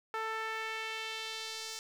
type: tone with band-pass filter sweep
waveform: sawtooth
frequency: 442.9 Hz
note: A4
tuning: 11 cents sharp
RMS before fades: -39 dBFS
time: 0.14-1.79 s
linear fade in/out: 0 ms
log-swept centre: 1300 to 5700 Hz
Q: 1.5
effects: 10-bit